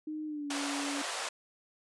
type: tone with pitch glide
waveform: sine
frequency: 307.7 to 283.8 Hz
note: D#4 to C#4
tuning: -19 to +41 cents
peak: -35 dBFS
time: 0.07-1.02 s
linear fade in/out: 5 ms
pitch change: -140 cents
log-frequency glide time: 0.26-0.51 s
type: band-pass noise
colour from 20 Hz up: pink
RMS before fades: -37 dBFS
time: 0.5-1.29 s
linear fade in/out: 5 ms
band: 540 to 9900 Hz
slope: 24 dB/octave
effects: resampled to 24000 Hz